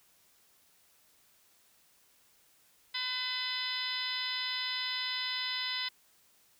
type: harmonic tone with a mistuned harmonic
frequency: 505 Hz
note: B4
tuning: 39 cents sharp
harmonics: 2 / 3 / 4 / 5 / 6 / 7 / 8 / 9 / 10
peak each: -45 / -45 / -39 / -47 / -41 / -39 / -39 / -51 / -40 dBFS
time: 2.94-5.89 s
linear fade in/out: 10 ms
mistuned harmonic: 5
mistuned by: +26 cents
effects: white hiss -66 dBFS RMS until 6.59 s